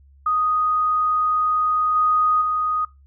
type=tone with level steps; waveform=sine; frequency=1244.5 Hz; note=D#6; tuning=in tune; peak=-17 / -15 / -19 dBFS; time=0.26-2.85 s; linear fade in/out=5 ms; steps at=1.95 / 2.41 s; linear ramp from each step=10 ms; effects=noise-tail reverb RT60 0.2 s tail -20 dB re dry + added 69 Hz sine -48 dBFS peak until 3.06 s